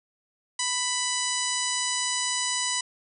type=harmonic tone; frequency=992 Hz; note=B5; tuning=7 cents sharp; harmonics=1 / 2 / 3 / 4 / 5 / 6 / 7 / 8 / 9; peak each=-34 / -34 / -34 / -34 / -34 / -34 / -34 / -34 / -34 dBFS; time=0.59-2.81 s; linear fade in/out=5 ms; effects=none